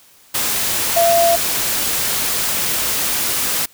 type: tone in noise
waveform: sine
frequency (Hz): 680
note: F5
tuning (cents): -46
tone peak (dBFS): -11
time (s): 0.96-1.36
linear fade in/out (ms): 10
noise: white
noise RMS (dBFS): -19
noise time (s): 0.34-3.66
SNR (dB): +5
effects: white hiss -49 dBFS RMS until 3.73 s